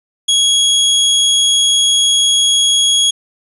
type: tone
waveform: sawtooth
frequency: 3322 Hz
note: G#7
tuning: in tune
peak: -6 dBFS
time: 0.28-3.11 s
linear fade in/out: 10 ms
effects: resampled to 24000 Hz + 8-bit